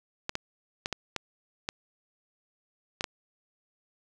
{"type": "clicks", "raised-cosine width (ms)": 0.2, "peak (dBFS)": -13, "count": 8, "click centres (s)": [0.294, 0.354, 0.859, 0.927, 1.163, 1.689, 3.009, 3.042], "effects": []}